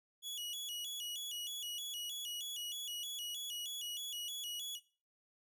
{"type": "tone with vibrato", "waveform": "sawtooth", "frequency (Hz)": 3136, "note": "G7", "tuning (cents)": 0, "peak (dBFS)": -38, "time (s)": [0.22, 4.8], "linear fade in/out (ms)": 50, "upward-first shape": "square", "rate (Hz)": 3.2, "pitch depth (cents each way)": 130, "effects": ["noise-tail reverb RT60 0.4 s tail -19 dB re dry"]}